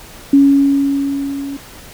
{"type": "tone with level ramp", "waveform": "sine", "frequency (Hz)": 278.5, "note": "C#4", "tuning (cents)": 8, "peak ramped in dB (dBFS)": [-4, -22], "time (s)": [0.33, 1.57], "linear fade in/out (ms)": 5, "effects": ["pink hiss -37 dBFS RMS until 1.93 s"]}